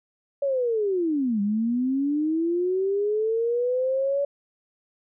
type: linear two-way sweep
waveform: sine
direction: down then up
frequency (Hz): 570 to 198.4 to 570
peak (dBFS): -21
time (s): 0.42-4.25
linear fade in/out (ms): 5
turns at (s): 1.41
effects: none